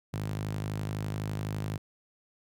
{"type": "tone with high-pass filter", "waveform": "sawtooth", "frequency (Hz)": 51.91, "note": "G#1", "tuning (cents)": 0, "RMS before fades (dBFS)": -34, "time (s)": [0.13, 1.78], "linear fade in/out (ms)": 10, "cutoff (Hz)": 120, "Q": 3, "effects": []}